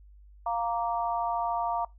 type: harmonic tone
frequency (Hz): 233.1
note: A#3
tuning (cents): 0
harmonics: 3 / 4 / 5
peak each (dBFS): -30 / -30 / -35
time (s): 0.46-1.85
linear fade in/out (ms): 5
effects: noise-tail reverb RT60 0.2 s tail -22 dB re dry + added 50 Hz sine -50 dBFS peak until 1.98 s